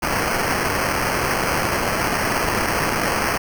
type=noise with sample-and-hold; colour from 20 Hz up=white; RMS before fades=-21 dBFS; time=0.02-3.38 s; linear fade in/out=10 ms; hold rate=3675 Hz; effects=none